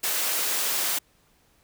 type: high-pass noise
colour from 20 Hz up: white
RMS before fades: -26 dBFS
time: 0.03-0.99 s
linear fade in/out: 10 ms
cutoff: 360 Hz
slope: 12 dB/octave
effects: pink hiss -63 dBFS RMS until 1.63 s